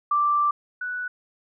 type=tone pair in turn; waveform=sine; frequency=1174.7 / 1480 Hz; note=D6 / F#6; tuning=0 / 0 cents; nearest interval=major third; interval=400 cents; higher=second; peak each=-18 / -27 dBFS; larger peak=first; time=0.11-0.51 / 0.81-1.08 s; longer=first; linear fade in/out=5 ms; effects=none